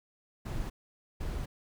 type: noise bursts at uneven times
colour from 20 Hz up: brown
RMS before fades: -35 dBFS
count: 2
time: 0.45-0.7 / 1.2-1.46 s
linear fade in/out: 10 ms
effects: none